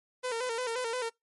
sawtooth tone with vibrato, 480.6 Hz, B4, 47 cents flat, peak -27 dBFS, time 0.23-1.1 s, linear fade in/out 20 ms, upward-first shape square, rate 5.7 Hz, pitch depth 84 cents each way, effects noise-tail reverb RT60 0.2 s tail -26 dB re dry + MP3 48 kbps

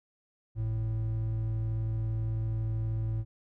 triangle tone pair together, 52.05 / 110.3 Hz, G#1 / A2, +5 / +5 cents, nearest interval octave + minor second, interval 1300 cents, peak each -35 / -27 dBFS, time 0.55-3.25 s, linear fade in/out 50 ms, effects none

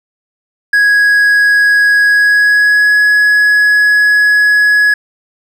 triangle tone with pitch glide, 1661.2 to 1681.5 Hz, G#6 to G#6, 0 to +21 cents, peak -4 dBFS, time 0.73-4.94 s, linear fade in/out 5 ms, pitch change +21 cents, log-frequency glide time 2.07-2.96 s, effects none

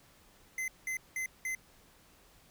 square tone bursts, 2054 Hz, C7, 33 cents flat, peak -34 dBFS, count 4, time 0.58-1.55 s, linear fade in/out 2 ms, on 100 ms, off 190 ms, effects pink hiss -62 dBFS RMS until 2.5 s

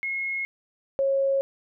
sine tone pair in turn, 2164 / 545.7 Hz, C#7 / C#5, -42 / -27 cents, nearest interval 2 octaves, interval 2385 cents, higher first, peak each -26 / -20 dBFS, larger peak second, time 0.03-0.45 / 0.99-1.41 s, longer neither, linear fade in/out 0 ms, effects none

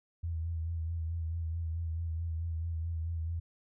sine tone with vibrato, 82.41 Hz, E2, in tune, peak -32 dBFS, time 0.23-3.4 s, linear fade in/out 10 ms, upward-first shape sine, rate 4.6 Hz, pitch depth 43 cents each way, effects none

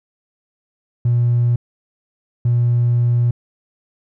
triangle tone pair in turn, 120 / 120 Hz, B2 / B2, -49 / -49 cents, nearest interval unison, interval 0 cents, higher neither, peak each -9 dBFS, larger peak neither, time 1.05-1.56 / 2.45-3.31 s, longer second, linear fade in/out 5 ms, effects tanh soft clip ceiling -9 dBFS

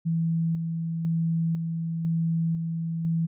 sine tone with tremolo, 164.81 Hz, E3, in tune, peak -22 dBFS, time 0.05-3.27 s, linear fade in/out 20 ms, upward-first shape square, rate 1 Hz, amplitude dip 40%, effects none

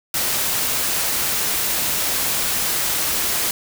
white noise, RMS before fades -21 dBFS, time 0.14-3.51 s, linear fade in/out 2 ms, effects none

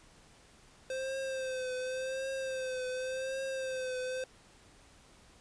square tone with vibrato, 521 Hz, C5, 7 cents flat, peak -35 dBFS, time 0.9-4.24 s, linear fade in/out 2 ms, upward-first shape triangle, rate 0.89 Hz, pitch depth 51 cents each way, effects pink hiss -60 dBFS RMS until 5.4 s + resampled to 22050 Hz

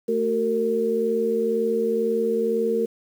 sine tone cluster, 221.3 / 375.9 / 457.9 Hz, A3 / F#4 / A#4, +10 / +27 / -31 cents, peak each -27 / -28 / -21 dBFS, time 0.08-2.86 s, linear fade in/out 10 ms, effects 8-bit

